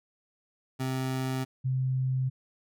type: tone pair in turn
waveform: 25% pulse / sine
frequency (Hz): 130.81 / 130.21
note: C3 / C3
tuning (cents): 0 / -8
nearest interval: unison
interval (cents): 8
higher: first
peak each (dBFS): -25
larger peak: neither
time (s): 0.79-1.45 / 1.64-2.3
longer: neither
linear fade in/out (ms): 20
effects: none